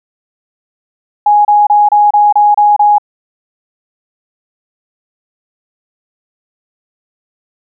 sine tone bursts, 830.6 Hz, G#5, in tune, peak -4 dBFS, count 8, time 1.26-2.983 s, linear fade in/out 5 ms, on 190 ms, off 29 ms, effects none

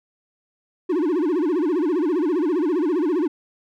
triangle tone with vibrato, 329.6 Hz, E4, in tune, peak -16 dBFS, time 0.89-3.28 s, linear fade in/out 10 ms, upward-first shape sine, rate 15 Hz, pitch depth 230 cents each way, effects none

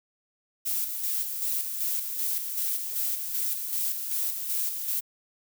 violet noise with tremolo, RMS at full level -28 dBFS, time 0.65-5.01 s, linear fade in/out 20 ms, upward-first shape square, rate 2.6 Hz, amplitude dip 45%, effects none

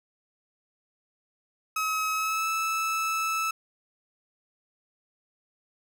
30% pulse tone with pitch glide, 1279 to 1309.7 Hz, D#6 to E6, +47 to -12 cents, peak -23 dBFS, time 1.76-3.51 s, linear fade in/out 5 ms, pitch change +41 cents, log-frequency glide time 2.12-2.47 s, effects none

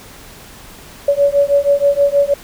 sine beating tone pair, 564 / 570.3 Hz, C#5 / C#5, +30 / +49 cents, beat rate 6.3 Hz, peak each -13 dBFS, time 1.08-2.34 s, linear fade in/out 5 ms, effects pink hiss -38 dBFS RMS until 2.43 s

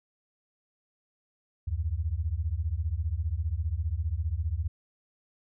sine beating tone pair, 73.2 / 88.2 Hz, D2 / F2, -5 / +18 cents, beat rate 15 Hz, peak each -30 dBFS, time 1.67-4.68 s, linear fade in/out 10 ms, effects none

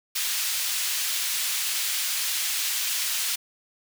pink high-pass noise, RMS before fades -27 dBFS, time 0.15-3.36 s, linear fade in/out 10 ms, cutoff 2800 Hz, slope 12 dB/octave, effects none

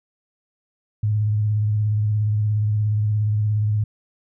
sine tone with vibrato, 106 Hz, G#2, 36 cents sharp, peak -17 dBFS, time 1.03-3.84 s, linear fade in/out 5 ms, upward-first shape sine, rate 17 Hz, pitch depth 35 cents each way, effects none

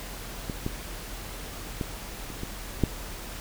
clicks, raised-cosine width 3 ms, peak -18 / -15 / -16 / -25 / -20 / -8 dBFS, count 6, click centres 0.498 / 0.664 / 1.812 / 2.303 / 2.434 / 2.837 s, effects added 42 Hz sine -40 dBFS peak until 3.4 s + pink hiss -40 dBFS RMS until 3.4 s

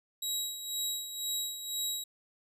20% pulse tone with tremolo, 3852 Hz, B7, 44 cents flat, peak -25 dBFS, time 0.22-2.04 s, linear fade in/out 5 ms, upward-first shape sine, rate 2 Hz, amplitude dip 65%, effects none

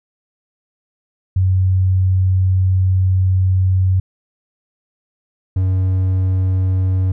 sine / triangle tone pair in turn, 93.5 / 93.5 Hz, F#2 / F#2, +19 / +19 cents, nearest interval unison, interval 0 cents, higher neither, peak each -11 dBFS, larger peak neither, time 1.36-4 / 5.56-7.12 s, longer first, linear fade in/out 5 ms, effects none

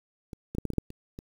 clicks, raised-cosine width 3 ms, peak -26 / -23 / -14 / -17 / -17 / -28 / -11 / -29 / -27 dBFS, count 9, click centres 0.332 / 0.55 / 0.584 / 0.653 / 0.703 / 0.735 / 0.783 / 0.904 / 1.189 s, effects 8-bit

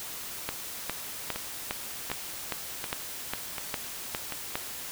two click trains, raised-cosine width 0.3 ms, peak -17 / -13 dBFS, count 5 / 11, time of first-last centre 1.36-4.323 / 0.49-4.555 s, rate 1.35 / 2.46 Hz, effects white hiss -39 dBFS RMS until 4.91 s

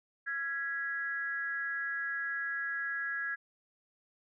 sine tone with amplitude modulation, 1661.2 Hz, G#6, in tune, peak -29 dBFS, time 0.26-3.36 s, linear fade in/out 20 ms, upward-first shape sine, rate 296 Hz, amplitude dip 80%, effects none

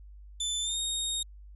25% pulse tone with pitch glide, 3520 to 3719 Hz, A7 to A#7, 0 to -5 cents, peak -25 dBFS, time 0.4-1.23 s, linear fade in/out 5 ms, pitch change +95 cents, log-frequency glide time 0.61-0.79 s, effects added 50 Hz sine -46 dBFS peak until 1.55 s + resampled to 32000 Hz

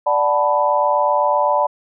sine chord, B minor seventh, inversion first, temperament equal, 587.3 / 740 / 880 / 987.8 Hz, D5 / F#5 / A5 / B5, 0 / 0 / 0 / 0 cents, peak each -18 / -23 / -19 / -18 dBFS, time 0.06-1.67 s, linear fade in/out 10 ms, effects none

